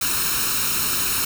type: noise with comb filter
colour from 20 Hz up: white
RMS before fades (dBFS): -22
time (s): 0.01-1.25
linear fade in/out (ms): 5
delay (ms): 0.74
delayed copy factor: +0.7
effects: none